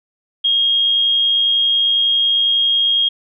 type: tone with amplitude modulation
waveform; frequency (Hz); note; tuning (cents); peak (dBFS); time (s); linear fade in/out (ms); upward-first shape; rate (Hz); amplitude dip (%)
sine; 3254; G#7; -36; -11; 0.44-3.09; 10; sine; 110; 25
effects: none